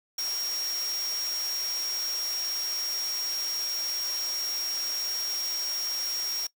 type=tone in noise; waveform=sine; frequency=5588 Hz; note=F8; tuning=in tune; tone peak=-29 dBFS; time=0.18-6.47 s; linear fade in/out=5 ms; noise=white; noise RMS=-38 dBFS; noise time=0.18-6.47 s; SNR=+6 dB; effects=noise-tail reverb RT60 0.1 s tail -21 dB re dry + high-pass 400 Hz 12 dB/octave